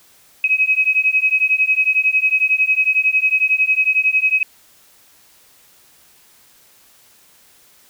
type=beating tone pair; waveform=sine; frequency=2537 / 2548 Hz; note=D#7 / D#7; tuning=+33 / +41 cents; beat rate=11 Hz; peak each=-16 dBFS; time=0.44-4.43 s; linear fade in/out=2 ms; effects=white hiss -51 dBFS RMS until 7.89 s